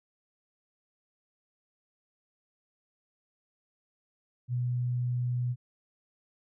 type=tone; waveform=sine; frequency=123.2 Hz; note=B2; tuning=4 cents flat; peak=-27 dBFS; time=4.48-5.56 s; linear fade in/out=50 ms; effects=none